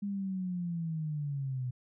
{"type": "linear sweep", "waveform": "sine", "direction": "down", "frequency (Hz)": [203.9, 123.47], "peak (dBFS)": -32, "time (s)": [0.02, 1.71], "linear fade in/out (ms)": 10, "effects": []}